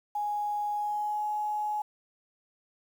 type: tone with pitch glide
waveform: sine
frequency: 830.6 to 842.7 Hz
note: G#5 to G#5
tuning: 0 to +25 cents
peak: -28 dBFS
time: 0.15-1.82 s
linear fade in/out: 5 ms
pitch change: +25 cents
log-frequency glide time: 0.73-1.24 s
effects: 9-bit